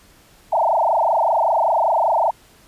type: tone with frequency modulation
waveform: sine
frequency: 784 Hz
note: G5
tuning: in tune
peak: -14 dBFS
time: 0.52-2.31 s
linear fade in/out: 10 ms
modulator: 25.2 Hz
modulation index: 6.2
effects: pink hiss -51 dBFS RMS until 2.67 s + resampled to 32000 Hz